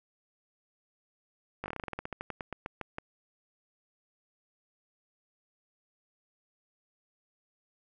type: slowing click train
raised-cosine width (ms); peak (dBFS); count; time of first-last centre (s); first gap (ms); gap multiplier
0.5; -21; 20; 1.64-2.984; 19; 1.13
effects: none